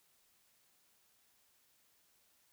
silence, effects white hiss -72 dBFS RMS until 2.52 s

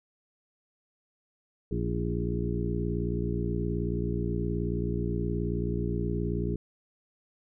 harmonic tone with a mistuned harmonic, 58.8 Hz, A#1, 16 cents sharp, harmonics 1 / 2 / 3 / 4 / 5 / 6 / 7, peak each -33 / -33 / -33 / -38 / -39 / -37 / -36 dBFS, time 1.71-6.56 s, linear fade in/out 5 ms, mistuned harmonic 6, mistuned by -43 cents, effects none

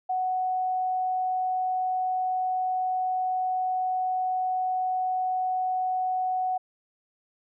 sine tone, 742 Hz, F#5, 5 cents sharp, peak -24 dBFS, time 0.09-6.58 s, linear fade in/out 10 ms, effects none

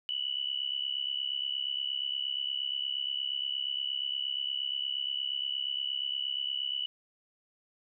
sine tone with amplitude modulation, 2960 Hz, F#7, in tune, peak -27 dBFS, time 0.09-6.86 s, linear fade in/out 0 ms, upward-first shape sine, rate 68.5 Hz, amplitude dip 85%, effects none

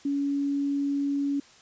sine tone, 281.9 Hz, C#4, 29 cents sharp, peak -24 dBFS, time 0.05-1.4 s, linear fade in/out 5 ms, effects white hiss -54 dBFS RMS until 1.61 s + resampled to 16000 Hz

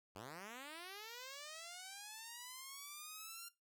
5% pulse linear sweep, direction up, 87.31 to 1396.9 Hz, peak -38 dBFS, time 0.15-3.49 s, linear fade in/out 10 ms, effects noise-tail reverb RT60 0.2 s tail -17 dB re dry

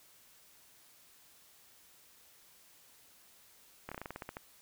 slowing click train, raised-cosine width 0.5 ms, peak -26 dBFS, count 11, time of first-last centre 3.89-4.369 s, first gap 26 ms, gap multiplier 1.13, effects white hiss -62 dBFS RMS until 4.61 s

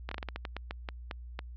slowing click train, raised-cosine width 0.3 ms, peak -20 dBFS, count 13, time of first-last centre 0.09-1.391 s, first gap 24 ms, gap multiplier 1.25, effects added 60 Hz sine -42 dBFS peak until 1.56 s + low-pass 4000 Hz 12 dB/octave

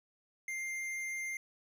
triangle tone with hard clipping, 2102 Hz, C7, 7 cents sharp, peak -38 dBFS, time 0.48-1.37 s, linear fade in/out 2 ms, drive 14 dB, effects none

